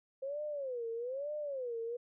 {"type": "tone with vibrato", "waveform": "sine", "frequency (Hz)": 524, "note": "C5", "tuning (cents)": 2, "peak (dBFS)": -36, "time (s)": [0.22, 1.97], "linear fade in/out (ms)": 10, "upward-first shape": "sine", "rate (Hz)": 1.1, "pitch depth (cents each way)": 240, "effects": []}